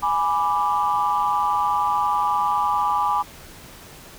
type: chord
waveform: sine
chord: G# diminished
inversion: none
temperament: equal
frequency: 830.6 / 987.8 / 1174.7 Hz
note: G#5 / B5 / D6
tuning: 0 / 0 / 0 cents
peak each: -22 dBFS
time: 0.02-3.23 s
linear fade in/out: 20 ms
effects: tanh soft clip ceiling -10 dBFS + pink hiss -43 dBFS RMS until 4.18 s